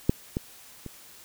clicks, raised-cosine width 3 ms, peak -6 / -14 / -24 dBFS, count 3, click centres 0.095 / 0.369 / 0.863 s, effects white hiss -50 dBFS RMS until 1.24 s

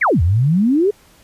sine exponential two-way sweep, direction down then up, 2443 to 77.78 to 432.5 Hz, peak -11 dBFS, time 0.01-0.91 s, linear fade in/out 10 ms, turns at 0.22 s, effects pink hiss -50 dBFS RMS until 1.23 s + resampled to 32000 Hz

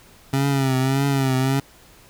25% pulse tone with vibrato, 134.9 Hz, C#3, 47 cents flat, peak -14 dBFS, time 0.33-1.6 s, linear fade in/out 5 ms, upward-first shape triangle, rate 1.7 Hz, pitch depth 75 cents each way, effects pink hiss -50 dBFS RMS until 2.09 s

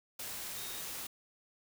sine tone in noise, 3729 Hz, A#7, in tune, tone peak -49 dBFS, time 0.57-0.81 s, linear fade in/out 5 ms, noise white, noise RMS -42 dBFS, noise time 0.19-1.07 s, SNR -10 dB, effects none

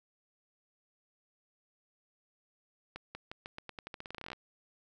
accelerating click train, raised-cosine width 0.3 ms, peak -26 dBFS, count 21, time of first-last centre 2.96-4.331 s, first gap 190 ms, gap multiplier 0.87, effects none

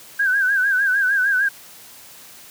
sine tone with vibrato, 1568 Hz, G6, in tune, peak -15 dBFS, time 0.19-1.49 s, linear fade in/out 10 ms, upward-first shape sine, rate 6.6 Hz, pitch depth 93 cents each way, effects white hiss -43 dBFS RMS until 2.5 s + high-pass 80 Hz 12 dB/octave

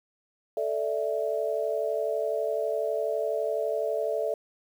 sine chord, A suspended fourth, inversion none, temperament equal, 440 / 587.3 / 659.3 Hz, A4 / D5 / E5, 0 / 0 / 0 cents, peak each -30 dBFS, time 0.57-4.34 s, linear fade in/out 2 ms, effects 9-bit

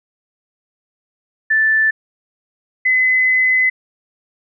sine tone pair in turn, 1760 / 2027 Hz, A6 / B6, 0 / +45 cents, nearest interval major second, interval 245 cents, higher second, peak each -11 dBFS, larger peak neither, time 1.5-1.91 / 2.85-3.7 s, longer second, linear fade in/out 10 ms, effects none

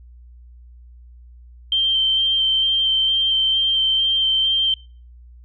sine tone with vibrato, 3136 Hz, G7, in tune, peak -15 dBFS, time 1.72-4.74 s, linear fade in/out 2 ms, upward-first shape square, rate 2.2 Hz, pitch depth 10 cents each way, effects noise-tail reverb RT60 0.4 s tail -26 dB re dry + added 60 Hz sine -41 dBFS peak until 5.44 s

